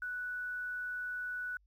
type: tone with quantisation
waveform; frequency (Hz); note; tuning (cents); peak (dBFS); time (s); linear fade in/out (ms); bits
sine; 1480; F#6; 0; -36; 0.02-1.57; 2; 11
effects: added 50 Hz sine -65 dBFS peak until 1.66 s